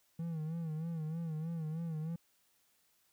triangle tone with vibrato, 161.3 Hz, E3, 37 cents flat, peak -34 dBFS, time 0.19-2.16 s, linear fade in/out 5 ms, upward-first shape sine, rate 3.2 Hz, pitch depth 80 cents each way, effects white hiss -73 dBFS RMS until 3.12 s

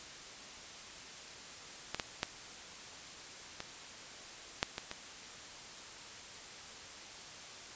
clicks, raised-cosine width 0.2 ms, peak -17 / -16 / -14 / -22 / -11 / -20 / -22 dBFS, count 7, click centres 1.946 / 1.998 / 2.231 / 3.604 / 4.629 / 4.781 / 4.914 s, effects white hiss -49 dBFS RMS until 7.75 s + resampled to 16000 Hz

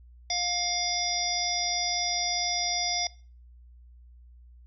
harmonic tone, 707 Hz, F5, 21 cents sharp, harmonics 1 / 3 / 5 / 7 / 8, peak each -33 / -34 / -34 / -31 / -31 dBFS, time 0.3-3.07 s, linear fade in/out 2 ms, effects noise-tail reverb RT60 0.4 s tail -22 dB re dry + added 60 Hz sine -49 dBFS peak until 4.66 s

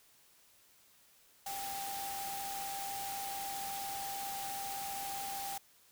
sine tone in noise, 791 Hz, G5, 15 cents sharp, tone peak -40 dBFS, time 1.46-5.58 s, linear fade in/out 5 ms, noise white, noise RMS -43 dBFS, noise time 1.46-5.58 s, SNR 0 dB, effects white hiss -65 dBFS RMS until 5.91 s

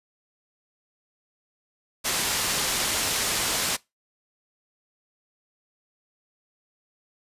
white low-pass noise, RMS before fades -26 dBFS, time 2.04-3.77 s, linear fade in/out 20 ms, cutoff 8800 Hz, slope 12 dB/octave, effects noise-tail reverb RT60 0.2 s tail -22 dB re dry + resampled to 32000 Hz

